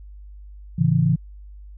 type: chord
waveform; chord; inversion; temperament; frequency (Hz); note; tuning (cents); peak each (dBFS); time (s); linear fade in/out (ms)
sine; A major; none; equal with one note detuned; 110 / 138.59 / 165.96; A2 / C#3 / E3; 0 / 0 / +12; -23 / -19 / -18; 0.78-1.16; 10
effects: added 50 Hz sine -38 dBFS peak until 1.77 s

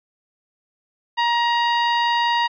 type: tone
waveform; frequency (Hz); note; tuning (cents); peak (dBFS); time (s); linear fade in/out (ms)
sawtooth; 945; A#5; +23; -13; 1.17-2.48; 20
effects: resampled to 11025 Hz

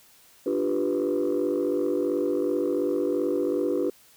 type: chord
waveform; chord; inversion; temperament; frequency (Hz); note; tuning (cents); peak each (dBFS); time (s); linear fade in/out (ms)
sine; G dominant seventh; second; equal; 293.7 / 349.2 / 392 / 493.9; D4 / F4 / G4 / B4; 0 / 0 / 0 / 0; -27; 0.46-3.9; 5
effects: tanh soft clip ceiling -17 dBFS + white hiss -56 dBFS RMS until 4.16 s

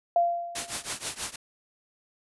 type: tone with exponential decay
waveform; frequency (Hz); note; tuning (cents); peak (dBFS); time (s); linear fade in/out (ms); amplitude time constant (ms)
sine; 690; F5; -21; -17; 0.16-0.9; 2; 160
type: noise with tremolo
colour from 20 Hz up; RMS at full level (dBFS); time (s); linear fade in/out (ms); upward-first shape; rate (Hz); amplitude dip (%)
white; -29; 0.55-1.36; 5; triangle; 6.2; 95
effects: resampled to 24000 Hz

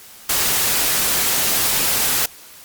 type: noise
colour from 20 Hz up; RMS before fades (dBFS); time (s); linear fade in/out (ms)
white; -18; 0.29-2.26; 5
effects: white hiss -42 dBFS RMS until 2.64 s + Opus 48 kbps

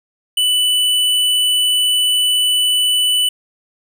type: tone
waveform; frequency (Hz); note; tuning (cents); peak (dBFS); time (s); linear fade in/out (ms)
square; 2981; F#7; +12; -13; 0.37-3.29; 5
effects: none

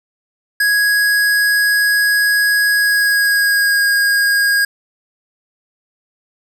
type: tone with pitch glide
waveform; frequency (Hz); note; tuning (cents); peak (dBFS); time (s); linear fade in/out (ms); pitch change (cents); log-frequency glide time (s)
square; 1661.2 to 1632.7; G#6 to G#6; 0 to -30; -12; 0.6-4.65; 5; -30; 2.75-3.86
effects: none

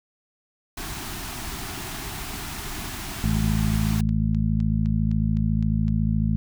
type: band-stop noise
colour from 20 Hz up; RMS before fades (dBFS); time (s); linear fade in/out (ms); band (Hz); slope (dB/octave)
pink; -33; 0.77-4.01; 5; 410 to 640; 96
type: harmonic tone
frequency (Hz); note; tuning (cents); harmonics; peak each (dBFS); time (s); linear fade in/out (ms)
54; A1; -32; 1 / 2 / 3 / 4; -25 / -25 / -25 / -25; 3.24-6.36; 0
type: click train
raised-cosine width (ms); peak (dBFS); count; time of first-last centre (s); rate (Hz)
0.2; -28; 10; 3.58-5.882; 3.91
effects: none

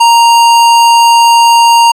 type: tone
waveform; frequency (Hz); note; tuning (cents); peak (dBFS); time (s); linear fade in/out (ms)
square; 932.3; A#5; 0; -3; 0-1.92; 10
effects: low-pass 10000 Hz 12 dB/octave

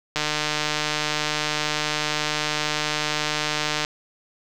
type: click train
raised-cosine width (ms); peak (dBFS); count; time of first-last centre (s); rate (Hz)
0.2; -6; 558; 0.16-3.849; 151
effects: none

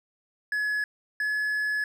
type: tone pair in turn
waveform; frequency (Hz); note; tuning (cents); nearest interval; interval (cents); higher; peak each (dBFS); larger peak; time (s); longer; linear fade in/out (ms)
triangle; 1696 / 1703.4; G#6 / G#6; +36 / +43; unison; 7; second; -23; neither; 0.52-0.84 / 1.2-1.84; second; 2
effects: none

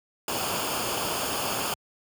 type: noise with comb filter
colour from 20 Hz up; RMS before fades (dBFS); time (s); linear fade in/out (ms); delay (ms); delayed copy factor
pink; -29; 0.28-1.74; 2; 0.51; -0.65
effects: high-pass 80 Hz 12 dB/octave

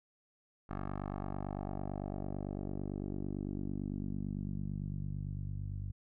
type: tone with low-pass filter sweep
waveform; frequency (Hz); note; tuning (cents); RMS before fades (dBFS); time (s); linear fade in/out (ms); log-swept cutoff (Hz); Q
10% pulse; 48.95; G1; -2; -39; 0.69-5.92; 10; 1300 to 99; 1.8
effects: none

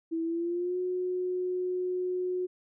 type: tone with pitch glide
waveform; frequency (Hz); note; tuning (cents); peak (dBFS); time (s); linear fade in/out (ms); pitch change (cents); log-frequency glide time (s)
sine; 328.2 to 364.2; E4 to F#4; -8 to -27; -28; 0.11-2.47; 20; +181; 0.23-0.78
effects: none

